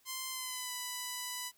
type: tone with pitch glide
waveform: 5% pulse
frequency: 1042 to 992.1 Hz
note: C6 to B5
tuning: -7 to +8 cents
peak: -26 dBFS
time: 0.05-1.52 s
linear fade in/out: 50 ms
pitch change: -85 cents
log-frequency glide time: 0.3-0.72 s
effects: white hiss -69 dBFS RMS until 1.57 s